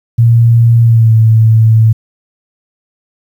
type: tone with pitch glide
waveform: sine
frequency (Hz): 116.54 to 111.41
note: A#2 to A2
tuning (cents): 0 to +22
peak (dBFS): -3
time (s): 0.18-1.93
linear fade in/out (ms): 10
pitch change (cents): -78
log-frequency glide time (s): 0.82-1.14
effects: 7-bit